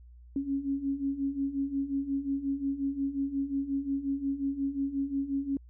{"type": "beating tone pair", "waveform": "sine", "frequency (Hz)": [272.5, 278.1], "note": ["C#4", "C#4"], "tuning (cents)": [-29, 6], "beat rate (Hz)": 5.6, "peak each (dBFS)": [-34, -30], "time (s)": [0.36, 5.57], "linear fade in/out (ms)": 2, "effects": ["added 60 Hz sine -49 dBFS peak until 5.69 s"]}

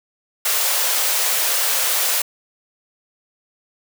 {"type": "high-pass noise", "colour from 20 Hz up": "white", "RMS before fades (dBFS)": -19, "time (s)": [0.45, 2.22], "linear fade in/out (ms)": 5, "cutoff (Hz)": 450, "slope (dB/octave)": 48, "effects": []}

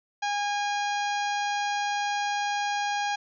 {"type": "harmonic tone", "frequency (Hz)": 818, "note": "G#5", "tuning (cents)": -26, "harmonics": [1, 2, 3, 4, 5, 6, 7, 8], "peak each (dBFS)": [-27, -33, -37, -39, -41, -43, -44, -45], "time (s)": [0.22, 3.16], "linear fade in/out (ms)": 10, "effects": []}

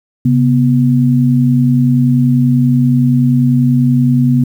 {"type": "tone pair together", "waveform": "sine", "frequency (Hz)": [134.6, 245], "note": ["C3", "B3"], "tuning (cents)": [49, -14], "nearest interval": "minor seventh", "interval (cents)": 1037, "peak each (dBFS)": -10, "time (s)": [0.25, 4.44], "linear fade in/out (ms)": 5, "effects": ["7-bit"]}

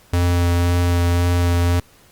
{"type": "tone with vibrato", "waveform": "square", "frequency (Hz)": 87.31, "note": "F2", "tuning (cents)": 0, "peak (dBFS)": -15, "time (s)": [0.13, 1.8], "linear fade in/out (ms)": 5, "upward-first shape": "sine", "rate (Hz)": 1.9, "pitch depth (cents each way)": 11, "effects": ["pink hiss -51 dBFS RMS until 2.11 s", "Opus 48 kbps"]}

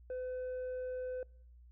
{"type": "tone with tanh clipping", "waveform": "sine", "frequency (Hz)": 507, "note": "B4", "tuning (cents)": 45, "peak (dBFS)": -38, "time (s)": [0.1, 1.23], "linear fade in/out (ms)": 2, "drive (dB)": 3, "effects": ["noise-tail reverb RT60 0.6 s tail -25 dB re dry", "added 60 Hz sine -55 dBFS peak until 1.71 s"]}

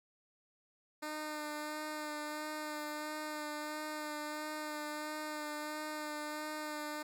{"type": "tone with vibrato", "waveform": "10% pulse", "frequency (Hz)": 302.9, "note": "D#4", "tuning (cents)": -46, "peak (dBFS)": -31, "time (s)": [1.02, 7.03], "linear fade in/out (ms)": 10, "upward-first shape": "sine", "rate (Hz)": 1.5, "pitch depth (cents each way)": 18, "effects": []}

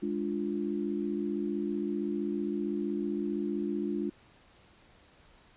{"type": "chord", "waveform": "sine", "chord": "D diminished", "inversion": "second", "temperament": "equal", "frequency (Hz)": [207.7, 293.7, 349.2], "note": ["Ab3", "D4", "F4"], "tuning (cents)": [0, 0, 0], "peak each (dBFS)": -34, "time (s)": [0.02, 4.1], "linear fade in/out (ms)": 10, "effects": ["pink hiss -60 dBFS RMS until 5.56 s", "resampled to 8000 Hz"]}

